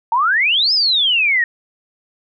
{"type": "exponential two-way sweep", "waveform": "sine", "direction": "up then down", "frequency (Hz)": [880, 5274, 1824], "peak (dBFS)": -12, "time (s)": [0.12, 1.44], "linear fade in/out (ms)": 2, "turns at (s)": 0.73, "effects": []}